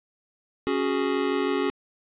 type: chord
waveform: square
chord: C# suspended fourth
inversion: none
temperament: just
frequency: 277.2 / 369.6 / 415.8 Hz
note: C#4 / F#4 / G#4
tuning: 0 / -2 / +2 cents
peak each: -28 dBFS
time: 0.67-1.7 s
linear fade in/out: 0 ms
effects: resampled to 8000 Hz + 10-bit